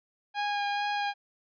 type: tone with vibrato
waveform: sawtooth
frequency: 818 Hz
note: G#5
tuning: 26 cents flat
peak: -24 dBFS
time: 0.34-1.14 s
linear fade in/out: 50 ms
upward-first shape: sine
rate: 2.3 Hz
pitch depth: 12 cents each way
effects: resampled to 11025 Hz